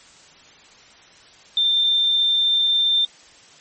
sine tone pair in turn, 3584 / 3584 Hz, A7 / A7, +31 / +31 cents, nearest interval unison, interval 0 cents, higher neither, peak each -15 dBFS, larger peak neither, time 1.57-1.84 / 1.84-3.05 s, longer second, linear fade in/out 2 ms, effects white hiss -48 dBFS RMS until 3.6 s + MP3 32 kbps

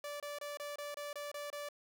sawtooth tone bursts, 582 Hz, D5, 16 cents flat, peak -37 dBFS, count 9, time 0.04-1.688 s, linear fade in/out 2 ms, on 160 ms, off 26 ms, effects none

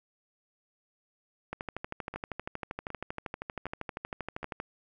two click trains, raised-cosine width 0.5 ms, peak -24 / -20 dBFS, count 4 / 40, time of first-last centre 2.14-4.43 / 1.53-4.601 s, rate 1.31 / 12.7 Hz, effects none

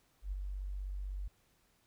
sine tone with ADSR envelope, 48.02 Hz, G1, 35 cents flat, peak -33 dBFS, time 0.22-1.28 s, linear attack 100 ms, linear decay 18 ms, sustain -4 dB, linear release 6 ms, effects pink hiss -72 dBFS RMS until 1.86 s

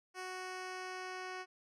10% pulse tone with low-pass filter sweep, 370 Hz, F#4, in tune, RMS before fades -44 dBFS, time 0.14-1.46 s, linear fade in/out 50 ms, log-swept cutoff 8600 to 4900 Hz, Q 0.84, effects none

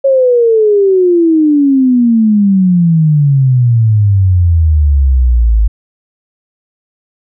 sine exponential sweep, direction down, 551 to 51.91 Hz, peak -5 dBFS, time 0.04-5.68 s, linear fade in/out 10 ms, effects none

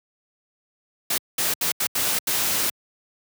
white noise bursts at uneven times, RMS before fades -23 dBFS, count 6, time 1.1-1.18 / 1.38-1.54 / 1.61-1.72 / 1.8-1.87 / 1.95-2.19 / 2.27-2.7 s, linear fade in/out 5 ms, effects high-pass 100 Hz 12 dB/octave

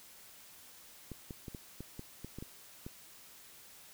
clicks, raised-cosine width 3 ms, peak -30 dBFS, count 10, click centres 1.117 / 1.308 / 1.482 / 1.548 / 1.806 / 1.994 / 2.246 / 2.386 / 2.425 / 2.865 s, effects white hiss -56 dBFS RMS until 3.93 s

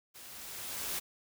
white noise with level ramp, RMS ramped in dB -51 to -35 dBFS, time 0.14-1 s, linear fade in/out 20 ms, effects none

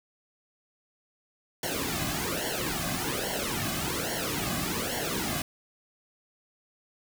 pink noise with flanger, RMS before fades -31 dBFS, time 1.63-5.42 s, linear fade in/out 2 ms, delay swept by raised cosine 0.8 to 2.2 ms, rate 1.2 Hz, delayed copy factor -0.85, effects none

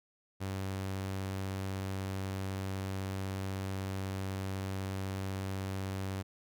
sawtooth tone, 96.1 Hz, G2, 34 cents flat, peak -31 dBFS, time 0.4-6.23 s, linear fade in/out 20 ms, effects none

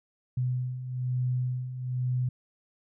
sine beating tone pair, 125.2 / 126.3 Hz, B2 / B2, +24 / +39 cents, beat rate 1.1 Hz, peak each -34 / -28 dBFS, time 0.37-2.29 s, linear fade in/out 5 ms, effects none

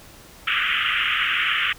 white band-pass noise, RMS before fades -22 dBFS, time 0.47-1.73 s, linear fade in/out 5 ms, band 1200 to 3200 Hz, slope 96 dB/octave, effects pink hiss -46 dBFS RMS until 1.78 s

